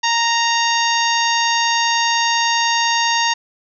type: harmonic tone with a mistuned harmonic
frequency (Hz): 930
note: A#5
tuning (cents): -4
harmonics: 1 / 2 / 3 / 4 / 5 / 6 / 7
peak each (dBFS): -18 / -21 / -23 / -24 / -25 / -26 / -26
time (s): 0.03-3.34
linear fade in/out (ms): 10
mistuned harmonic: 4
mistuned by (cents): -16
effects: none